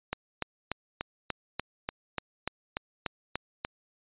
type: click train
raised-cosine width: 0.3 ms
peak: -14 dBFS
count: 13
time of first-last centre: 0.13-3.649 s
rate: 3.41 Hz
effects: resampled to 8000 Hz